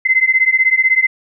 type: beating tone pair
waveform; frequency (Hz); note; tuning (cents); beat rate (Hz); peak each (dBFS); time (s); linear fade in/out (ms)
sine; 2052 / 2068; C7 / C7; -34 / -21; 16; -13; 0.05-1.07; 10
effects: none